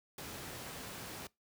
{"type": "noise", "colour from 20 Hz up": "pink", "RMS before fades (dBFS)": -45, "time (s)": [0.18, 1.27], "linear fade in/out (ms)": 2, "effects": ["noise-tail reverb RT60 0.2 s tail -23 dB re dry", "high-pass 80 Hz 12 dB/octave"]}